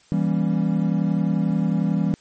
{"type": "chord", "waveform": "triangle", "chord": "E diminished seventh", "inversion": "none", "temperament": "equal with one note detuned", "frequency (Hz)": [164.81, 196, 236.1, 277.2], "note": ["E3", "G3", "Bb3", "Db4"], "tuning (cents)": [0, 0, 22, 0], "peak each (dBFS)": [-20, -20, -25, -26], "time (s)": [0.12, 2.14], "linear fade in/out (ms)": 0, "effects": ["white hiss -56 dBFS RMS until 2.2 s", "MP3 32 kbps"]}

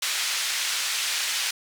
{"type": "band-pass noise", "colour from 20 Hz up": "pink", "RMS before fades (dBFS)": -27, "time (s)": [0.02, 1.51], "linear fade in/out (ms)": 5, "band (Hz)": [2200, 8200], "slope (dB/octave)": 12, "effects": []}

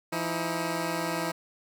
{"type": "tone pair together", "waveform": "10% pulse", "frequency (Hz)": [169.49, 318.3], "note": ["E3", "D#4"], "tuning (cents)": [48, 39], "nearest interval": "major seventh", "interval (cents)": 1091, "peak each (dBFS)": -23, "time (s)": [0.12, 1.32], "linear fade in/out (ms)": 10, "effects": []}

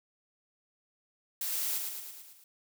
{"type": "noise with echo", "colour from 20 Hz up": "blue", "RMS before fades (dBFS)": -34, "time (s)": [1.41, 1.78], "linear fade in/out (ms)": 2, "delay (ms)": 110, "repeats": 6, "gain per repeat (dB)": -4, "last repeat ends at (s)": 2.44, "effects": []}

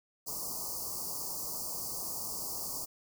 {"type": "band-stop noise", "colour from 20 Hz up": "white", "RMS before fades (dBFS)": -38, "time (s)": [0.26, 2.86], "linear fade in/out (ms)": 20, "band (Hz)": [1200, 4500], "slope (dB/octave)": 96, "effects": []}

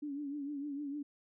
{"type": "tone with vibrato", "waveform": "sine", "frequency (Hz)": 286.3, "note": "D4", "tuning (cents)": -44, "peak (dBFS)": -37, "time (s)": [0.02, 1.03], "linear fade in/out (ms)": 10, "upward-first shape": "triangle", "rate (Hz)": 6.6, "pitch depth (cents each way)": 84, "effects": []}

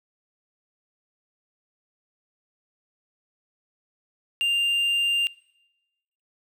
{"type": "tone", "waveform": "triangle", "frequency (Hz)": 2794, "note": "F7", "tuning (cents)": 0, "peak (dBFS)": -19, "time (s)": [4.41, 5.27], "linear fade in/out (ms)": 0, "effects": ["noise-tail reverb RT60 1.0 s tail -23 dB re dry"]}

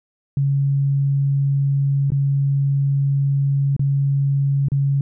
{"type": "tone with dropouts", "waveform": "sine", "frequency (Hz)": 139.1, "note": "C#3", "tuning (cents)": 6, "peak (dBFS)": -15, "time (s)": [0.37, 5.01], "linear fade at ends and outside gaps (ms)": 2, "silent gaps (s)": [[2.104, 2.119], [3.765, 3.794], [4.685, 4.718]], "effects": []}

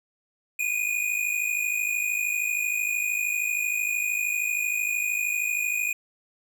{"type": "tone pair together", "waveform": "square", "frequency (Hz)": [2436, 2489], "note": ["D#7", "D#7"], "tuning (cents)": [-37, 0], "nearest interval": "unison", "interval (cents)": 37, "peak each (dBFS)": -28, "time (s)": [0.59, 5.93], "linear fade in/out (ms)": 5, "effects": []}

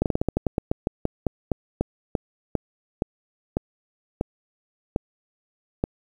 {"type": "slowing click train", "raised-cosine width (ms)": 2, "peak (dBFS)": -8, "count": 22, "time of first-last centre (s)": [0.02, 5.839], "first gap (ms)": 38, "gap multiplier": 1.17, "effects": ["8-bit"]}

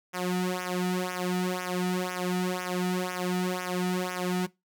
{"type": "tone with flanger", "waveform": "sawtooth", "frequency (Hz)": 181.5, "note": "F#3", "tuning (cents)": -33, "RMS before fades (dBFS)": -29, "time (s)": [0.13, 4.47], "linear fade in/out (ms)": 20, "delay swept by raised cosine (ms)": [0.23, 1.93], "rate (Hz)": 2, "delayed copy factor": -0.95, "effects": ["noise-tail reverb RT60 0.2 s tail -21 dB re dry"]}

